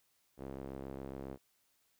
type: tone with band-pass filter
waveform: sawtooth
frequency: 67.3 Hz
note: C2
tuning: 49 cents sharp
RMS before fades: -45 dBFS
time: 0.37-1.38 s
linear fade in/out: 50 ms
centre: 400 Hz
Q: 1.1
effects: white hiss -75 dBFS RMS until 1.99 s